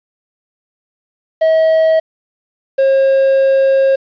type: tone pair in turn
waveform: triangle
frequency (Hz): 641 / 539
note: E5 / C#5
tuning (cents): -49 / -49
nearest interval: minor third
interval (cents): 300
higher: first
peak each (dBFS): -6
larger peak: neither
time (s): 1.41-2 / 2.78-3.96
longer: second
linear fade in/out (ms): 10
effects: resampled to 11025 Hz + 7-bit

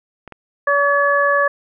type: clicks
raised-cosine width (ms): 0.5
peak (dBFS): -20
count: 2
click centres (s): 0.277 / 0.323
type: harmonic tone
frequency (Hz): 569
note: C#5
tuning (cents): +45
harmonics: 1 / 2 / 3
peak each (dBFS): -17 / -17 / -17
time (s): 0.67-1.48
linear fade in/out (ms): 5
effects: none

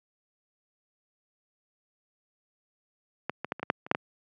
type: clicks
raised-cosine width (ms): 0.5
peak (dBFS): -14 / -17 / -13 / -24 / -16 / -7 / -26 / -6 / -10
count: 9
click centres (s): 3.296 / 3.446 / 3.521 / 3.596 / 3.63 / 3.701 / 3.865 / 3.914 / 3.949
effects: high-pass 150 Hz 12 dB/octave

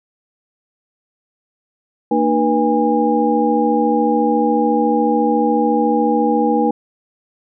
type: tone cluster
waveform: sine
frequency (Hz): 230 / 304 / 483.9 / 815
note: A#3 / D#4 / B4 / G#5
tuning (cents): -23 / -40 / -35 / -33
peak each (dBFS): -18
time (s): 2.11-6.71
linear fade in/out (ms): 5
effects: none

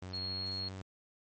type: tone with pitch glide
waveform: sawtooth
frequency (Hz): 92.5 to 94.94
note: F#2 to F#2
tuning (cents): 0 to +45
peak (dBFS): -38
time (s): 0.02-0.82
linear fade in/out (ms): 5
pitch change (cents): +45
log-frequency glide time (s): 0.2-0.5
type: tone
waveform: sine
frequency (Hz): 4300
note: C8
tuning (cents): +47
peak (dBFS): -36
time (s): 0.13-0.69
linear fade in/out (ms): 10
effects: MP3 32 kbps

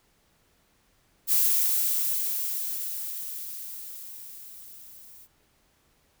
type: noise with level ramp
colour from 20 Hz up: violet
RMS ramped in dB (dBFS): -21 to -50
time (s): 1.27-5.28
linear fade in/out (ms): 50
effects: pink hiss -66 dBFS RMS until 6.2 s

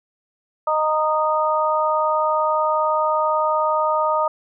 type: harmonic tone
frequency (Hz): 309.3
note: D#4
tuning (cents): -10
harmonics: 2 / 3 / 4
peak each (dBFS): -21 / -21 / -21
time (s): 0.67-4.28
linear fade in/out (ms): 5
effects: none

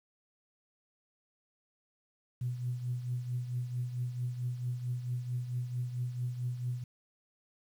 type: tone with tremolo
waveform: sine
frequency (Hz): 123.47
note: B2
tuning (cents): 0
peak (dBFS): -29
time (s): 2.41-6.84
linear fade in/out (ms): 5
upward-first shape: triangle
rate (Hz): 4.5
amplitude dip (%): 70
effects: tanh soft clip ceiling -25 dBFS + 10-bit

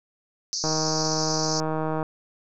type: band-pass noise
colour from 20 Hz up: white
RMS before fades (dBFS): -29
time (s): 0.53-1.6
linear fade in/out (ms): 0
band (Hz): 4500 to 6300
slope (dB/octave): 96
type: click train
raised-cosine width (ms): 1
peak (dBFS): -14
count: 219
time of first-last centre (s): 0.64-2.029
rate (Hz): 157
effects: none

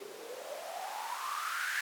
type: noise with band-pass filter sweep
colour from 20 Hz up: blue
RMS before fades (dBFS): -39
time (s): 0-1.81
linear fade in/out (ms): 5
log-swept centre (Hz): 380 to 1700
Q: 8.4
effects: none

